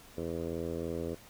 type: tone with low-pass filter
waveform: 10% pulse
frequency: 83.3 Hz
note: E2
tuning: 19 cents sharp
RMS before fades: -36 dBFS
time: 0.17-1.15 s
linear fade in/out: 10 ms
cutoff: 500 Hz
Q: 2.5
effects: pink hiss -55 dBFS RMS until 1.29 s